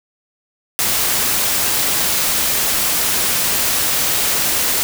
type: noise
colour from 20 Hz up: white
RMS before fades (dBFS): -17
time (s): 0.79-4.83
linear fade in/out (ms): 0
effects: none